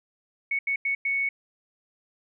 sine tone bursts at uneven times, 2217 Hz, C#7, in tune, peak -23 dBFS, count 4, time 0.51-0.59 / 0.67-0.76 / 0.85-0.95 / 1.05-1.29 s, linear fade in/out 5 ms, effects none

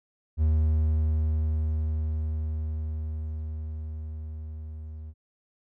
triangle tone with level ramp, 77.78 Hz, D#2, in tune, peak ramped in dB -17 to -35 dBFS, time 0.37-5.14 s, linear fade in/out 50 ms, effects none

